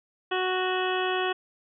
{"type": "harmonic tone", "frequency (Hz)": 370, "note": "F#4", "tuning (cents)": 0, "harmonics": [1, 2, 3, 4, 5, 7, 8, 9], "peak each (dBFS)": [-28, -31, -33, -34, -35, -36, -37, -38], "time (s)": [0.31, 1.33], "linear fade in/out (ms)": 10, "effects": []}